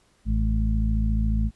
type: harmonic tone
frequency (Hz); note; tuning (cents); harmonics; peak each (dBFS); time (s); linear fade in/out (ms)
54.2; A1; -25; 1 / 2 / 3 / 4; -21 / -28 / -35 / -28; 0.25-1.51; 50
effects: pink hiss -63 dBFS RMS until 1.55 s + resampled to 24000 Hz